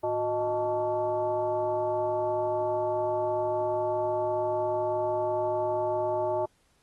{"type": "tone with frequency modulation", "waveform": "sine", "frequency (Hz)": 620, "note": "D#5", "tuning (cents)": -6, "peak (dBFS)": -25, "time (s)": [0.03, 6.46], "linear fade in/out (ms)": 10, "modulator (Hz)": 257, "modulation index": 1.1, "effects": ["pink hiss -67 dBFS RMS until 6.82 s", "Opus 32 kbps"]}